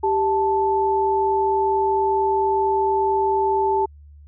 sine tone pair together, 392 / 877.8 Hz, G4 / A5, 0 / -4 cents, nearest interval octave + major second, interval 1396 cents, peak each -20 / -19 dBFS, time 0.03-3.86 s, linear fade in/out 10 ms, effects added 73 Hz sine -42 dBFS peak until 4.27 s

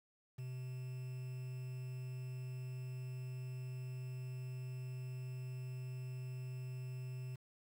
triangle tone with quantisation, 127.6 Hz, C3, 43 cents flat, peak -40 dBFS, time 0.38-7.36 s, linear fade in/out 10 ms, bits 10, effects none

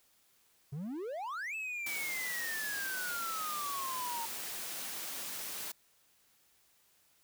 triangle exponential two-way sweep, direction up then down, 130.8 to 2637 to 910 Hz, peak -35 dBFS, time 0.72-4.26 s, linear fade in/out 10 ms, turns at 1.55 s
white high-pass noise, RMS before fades -41 dBFS, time 1.86-5.72 s, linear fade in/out 5 ms, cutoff 160 Hz, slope 12 dB/octave
effects white hiss -69 dBFS RMS until 7.23 s

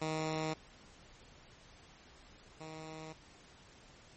10% pulse tone pair in turn, 157.3 / 157.94 Hz, D#3 / D#3, +19 / +26 cents, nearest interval unison, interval 7 cents, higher second, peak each -26 / -37 dBFS, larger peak first, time 0.01-0.54 / 2.6-3.13 s, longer neither, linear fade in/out 10 ms, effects pink hiss -59 dBFS RMS until 4.16 s + MP3 32 kbps

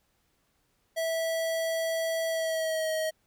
square tone with pitch glide, 654 to 632.5 Hz, E5 to D#5, -14 to +28 cents, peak -28 dBFS, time 0.96-3.11 s, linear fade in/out 20 ms, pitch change -58 cents, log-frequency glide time 2.28-2.91 s, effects pink hiss -72 dBFS RMS until 3.26 s

